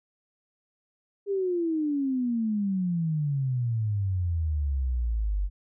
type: exponential sweep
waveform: sine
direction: down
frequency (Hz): 407.4 to 46.46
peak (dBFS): -24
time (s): 1.26-5.5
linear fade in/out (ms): 50
effects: none